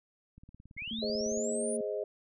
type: click train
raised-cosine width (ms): 5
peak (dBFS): -40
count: 19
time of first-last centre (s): 0.38-1.374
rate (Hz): 18.1
type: linear sweep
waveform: sine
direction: up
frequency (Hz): 2061 to 9800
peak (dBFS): -37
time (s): 0.77-1.77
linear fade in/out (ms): 10
type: tone with pitch glide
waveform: sine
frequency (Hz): 223.3 to 230.2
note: A3 to A#3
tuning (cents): +26 to -22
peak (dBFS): -36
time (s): 0.91-1.81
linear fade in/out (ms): 2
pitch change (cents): +52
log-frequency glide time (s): 1.14-1.47
type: chord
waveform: sine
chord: Ab major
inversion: none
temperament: equal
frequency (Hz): 415.3 / 523.3 / 622.3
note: Ab4 / C5 / Eb5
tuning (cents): 0 / 0 / 0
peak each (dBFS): -35 / -38 / -36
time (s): 1.02-2.04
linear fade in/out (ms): 5
effects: none